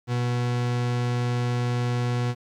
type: tone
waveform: 40% pulse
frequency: 121.9 Hz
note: B2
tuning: 22 cents flat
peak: -22 dBFS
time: 0.07-2.35 s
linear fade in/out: 50 ms
effects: low-pass 6000 Hz 12 dB/octave + 9-bit